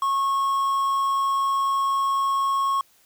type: tone with quantisation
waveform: triangle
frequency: 1094 Hz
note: C#6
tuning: 23 cents flat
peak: -18 dBFS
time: 0.02-2.81 s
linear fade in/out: 2 ms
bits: 7
effects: white hiss -59 dBFS RMS until 3.05 s